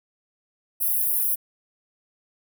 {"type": "high-pass noise", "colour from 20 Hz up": "white", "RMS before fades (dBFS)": -23, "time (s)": [0.8, 1.36], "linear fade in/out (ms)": 20, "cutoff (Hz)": 10000, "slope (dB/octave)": 96, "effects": []}